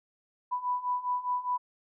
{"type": "beating tone pair", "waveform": "sine", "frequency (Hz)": [987.8, 992.7], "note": ["B5", "B5"], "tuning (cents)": [0, 9], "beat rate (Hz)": 4.9, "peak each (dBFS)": [-33, -30], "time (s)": [0.51, 1.58], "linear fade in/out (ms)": 20, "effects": []}